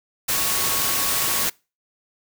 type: tone in noise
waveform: sine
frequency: 1108.7 Hz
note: C#6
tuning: in tune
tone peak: -33 dBFS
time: 0.32-1.45 s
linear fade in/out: 10 ms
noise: white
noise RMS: -22 dBFS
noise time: 0.28-1.5 s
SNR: -14 dB
effects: noise-tail reverb RT60 0.3 s tail -25 dB re dry

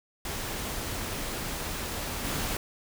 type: noise with level steps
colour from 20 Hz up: pink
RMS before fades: -34 / -31 dBFS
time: 0.25-2.57 s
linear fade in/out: 2 ms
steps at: 2.24 s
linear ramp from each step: 10 ms
effects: none

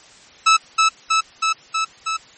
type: tone with echo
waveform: sawtooth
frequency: 1307 Hz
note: E6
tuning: 15 cents flat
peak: -6 dBFS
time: 0.46-0.57 s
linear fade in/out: 10 ms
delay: 320 ms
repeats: 5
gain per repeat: -2 dB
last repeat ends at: 2.17 s
effects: white hiss -46 dBFS RMS until 2.37 s + MP3 32 kbps

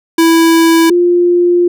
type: tone pair in turn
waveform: square / sine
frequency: 329.5 / 351 Hz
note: E4 / F4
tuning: -1 / +9 cents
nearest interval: minor second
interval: 110 cents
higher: second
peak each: -6 dBFS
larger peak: neither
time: 0.18-0.9 / 0.9-1.68 s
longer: second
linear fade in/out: 5 ms
effects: none

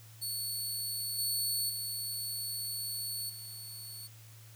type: tone with level steps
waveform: 15% pulse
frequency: 4435 Hz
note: C#8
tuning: in tune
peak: -28 / -24 / -29 / -37 dBFS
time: 0.21-4.08 s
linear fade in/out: 20 ms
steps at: 1.18 / 1.69 / 3.29 s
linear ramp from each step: 10 ms
effects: added 111 Hz sine -52 dBFS peak until 4.55 s + white hiss -58 dBFS RMS until 4.55 s

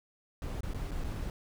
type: noise with dropouts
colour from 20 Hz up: brown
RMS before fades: -36 dBFS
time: 0.42-1.3 s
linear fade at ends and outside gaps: 1 ms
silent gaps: 0.607-0.632 / 0.736-0.745 / 0.91-0.916 / 1.039-1.043 s
effects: none

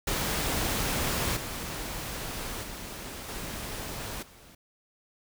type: noise with level steps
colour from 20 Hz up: pink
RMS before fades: -29 / -36 / -40 / -37 / -53 dBFS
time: 0.07-4.55 s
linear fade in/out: 5 ms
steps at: 1.36 / 2.63 / 3.28 / 4.22 s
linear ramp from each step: 10 ms
effects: none

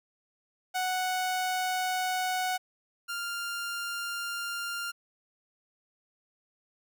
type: tone pair in turn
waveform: sawtooth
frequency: 740 / 1396.9 Hz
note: F#5 / F6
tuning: 0 / 0 cents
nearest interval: major seventh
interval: 1100 cents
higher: second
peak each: -24 / -29 dBFS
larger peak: first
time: 0.74-2.58 / 3.08-4.92 s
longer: neither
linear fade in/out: 20 ms
effects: none

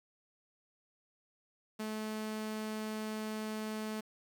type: tone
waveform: sawtooth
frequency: 216.3 Hz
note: A3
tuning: 29 cents flat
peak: -33 dBFS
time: 1.79-4.01 s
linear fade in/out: 10 ms
effects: 10-bit

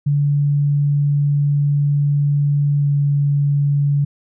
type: tone with pitch glide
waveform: sine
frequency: 144.1 to 143.02 Hz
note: D3 to D3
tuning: -33 to -46 cents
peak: -13 dBFS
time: 0.06-4.05 s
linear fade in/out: 10 ms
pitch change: -13 cents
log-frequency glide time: 2.79-2.86 s
effects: none

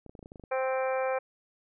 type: clicks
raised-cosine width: 2 ms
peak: -33 dBFS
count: 10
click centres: 0.063 / 0.095 / 0.152 / 0.192 / 0.228 / 0.259 / 0.319 / 0.358 / 0.397 / 0.438 s
type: harmonic tone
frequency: 261.6 Hz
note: C4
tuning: in tune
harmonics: 2 / 3 / 4 / 5 / 6 / 7 / 8 / 9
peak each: -28 / -34 / -39 / -40 / -41 / -46 / -51 / -41 dBFS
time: 0.51-1.19 s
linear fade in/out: 10 ms
effects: none

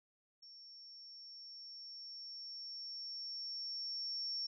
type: tone with level ramp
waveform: sine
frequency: 5470 Hz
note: F8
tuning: 37 cents flat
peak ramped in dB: -54 to -37 dBFS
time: 0.42-4.47 s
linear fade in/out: 10 ms
effects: none

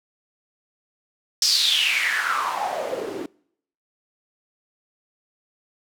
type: noise with band-pass filter sweep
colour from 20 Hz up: white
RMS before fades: -23 dBFS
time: 1.42-3.26 s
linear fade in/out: 2 ms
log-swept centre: 5400 to 300 Hz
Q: 6.5
effects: noise-tail reverb RT60 0.7 s tail -25 dB re dry

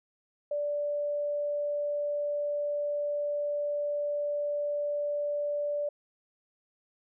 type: tone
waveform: sine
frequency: 584 Hz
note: D5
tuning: 10 cents flat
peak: -28 dBFS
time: 0.51-5.89 s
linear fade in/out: 5 ms
effects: none

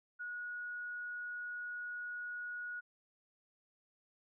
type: tone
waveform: sine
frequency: 1455 Hz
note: F#6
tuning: 29 cents flat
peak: -40 dBFS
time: 0.19-2.81 s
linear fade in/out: 20 ms
effects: none

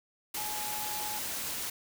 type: tone in noise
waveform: sine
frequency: 846 Hz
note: G#5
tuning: 32 cents sharp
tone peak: -39 dBFS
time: 0.37-1.19 s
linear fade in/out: 5 ms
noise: white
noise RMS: -36 dBFS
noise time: 0.34-1.7 s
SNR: -6 dB
effects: none

